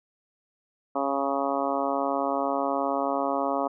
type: harmonic tone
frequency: 138.6 Hz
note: C#3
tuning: in tune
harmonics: 2 / 3 / 4 / 5 / 6 / 7 / 8 / 9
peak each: -31 / -35 / -30 / -30 / -33 / -34 / -33 / -36 dBFS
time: 0.95-3.68 s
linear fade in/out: 10 ms
effects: none